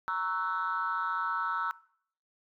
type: chord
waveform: sine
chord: F# dominant seventh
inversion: first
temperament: equal with one note detuned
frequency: 932.3 / 1108.7 / 1318.5 / 1492.9 Hz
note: A#5 / C#6 / E6 / F#6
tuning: 0 / 0 / 0 / +15 cents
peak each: -35 / -37 / -31 / -35 dBFS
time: 0.08-1.71 s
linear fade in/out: 0 ms
effects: noise-tail reverb RT60 0.6 s tail -21 dB re dry + tanh soft clip ceiling -22 dBFS